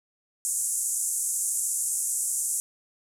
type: band-pass noise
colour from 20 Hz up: pink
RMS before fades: -28 dBFS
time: 0.45-2.6 s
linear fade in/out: 0 ms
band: 7000 to 11000 Hz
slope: 48 dB/octave
effects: none